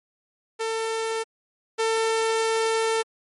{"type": "tone pair in turn", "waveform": "sawtooth", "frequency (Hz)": [448.1, 448.1], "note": ["A4", "A4"], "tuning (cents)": [32, 32], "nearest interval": "unison", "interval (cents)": 0, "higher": "neither", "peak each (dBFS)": [-21, -17], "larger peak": "second", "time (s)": [[0.59, 1.24], [1.78, 3.03]], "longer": "second", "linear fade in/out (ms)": 20, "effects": ["MP3 48 kbps"]}